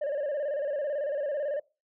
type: tone with vibrato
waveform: sine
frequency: 576 Hz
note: D5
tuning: 34 cents flat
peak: -25 dBFS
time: 0.01-1.6 s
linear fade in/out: 10 ms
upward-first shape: square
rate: 18 Hz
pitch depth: 77 cents each way
effects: noise-tail reverb RT60 0.3 s tail -24 dB re dry + tanh soft clip ceiling -27 dBFS